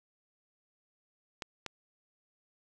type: clicks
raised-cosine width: 0.2 ms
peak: -20 dBFS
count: 2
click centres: 1.422 / 1.663 s
effects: none